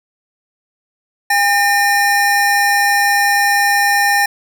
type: tone pair together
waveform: square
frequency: 809 / 1812.9 Hz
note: G#5 / A#6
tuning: -46 / -49 cents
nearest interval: octave + major second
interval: 1397 cents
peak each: -15 / -14 dBFS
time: 1.3-4.26 s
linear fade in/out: 5 ms
effects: none